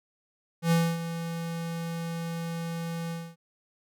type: tone with ADSR envelope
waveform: square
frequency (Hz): 167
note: E3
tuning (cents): +23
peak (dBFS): -20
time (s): 0.62-3.36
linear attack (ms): 94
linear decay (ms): 260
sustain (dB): -12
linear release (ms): 250
effects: none